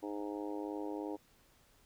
harmonic tone, 103 Hz, G#2, 14 cents flat, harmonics 3 / 4 / 5 / 6 / 7 / 8 / 9, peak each -40 / -44 / -46 / -52 / -52 / -50 / -51 dBFS, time 0.02-1.17 s, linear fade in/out 20 ms, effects pink hiss -67 dBFS RMS until 1.85 s

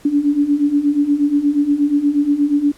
sine beating tone pair, 283.7 / 292.1 Hz, C#4 / D4, +40 / -9 cents, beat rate 8.4 Hz, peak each -18 / -14 dBFS, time 0.05-2.72 s, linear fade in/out 5 ms, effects pink hiss -47 dBFS RMS until 2.77 s + low-pass 12000 Hz 12 dB/octave

